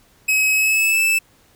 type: tone with pitch glide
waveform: 45% pulse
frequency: 2555 to 2634 Hz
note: D#7 to E7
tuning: +45 to -2 cents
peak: -14 dBFS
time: 0.28-1.19 s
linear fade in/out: 10 ms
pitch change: +53 cents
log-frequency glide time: 0.52-1 s
effects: pink hiss -55 dBFS RMS until 1.55 s